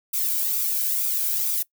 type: noise with flanger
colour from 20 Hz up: violet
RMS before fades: -24 dBFS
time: 0.13-1.63 s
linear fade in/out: 10 ms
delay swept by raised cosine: 0.82 to 1.32 ms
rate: 2.2 Hz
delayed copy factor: +0.5
effects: noise-tail reverb RT60 0.1 s tail -21 dB re dry